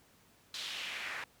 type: noise with band-pass filter sweep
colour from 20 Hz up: pink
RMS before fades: -41 dBFS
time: 0.54-1.24 s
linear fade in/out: 2 ms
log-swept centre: 4000 to 1700 Hz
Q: 2.3
effects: pink hiss -65 dBFS RMS until 1.4 s + high-pass 60 Hz 12 dB/octave